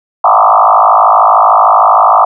sine tone with frequency modulation, 959 Hz, A#5, 49 cents sharp, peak -3 dBFS, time 0.24-2.25 s, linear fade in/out 5 ms, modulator 53.1 Hz, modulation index 5.4, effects none

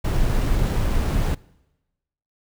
brown noise with sample-and-hold, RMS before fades -20 dBFS, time 0.04-1.35 s, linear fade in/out 10 ms, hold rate 11025 Hz, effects noise-tail reverb RT60 1.0 s tail -23 dB re dry

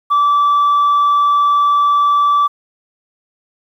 sine tone, 1159 Hz, D6, 23 cents flat, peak -7 dBFS, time 0.1-2.48 s, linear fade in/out 20 ms, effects tanh soft clip ceiling -8 dBFS + 8-bit

